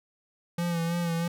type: tone with vibrato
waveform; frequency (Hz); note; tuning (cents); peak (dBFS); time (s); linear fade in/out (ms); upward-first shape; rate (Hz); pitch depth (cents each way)
square; 169.8; F3; -48; -27; 0.58-1.28; 5; sine; 3.1; 38
effects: none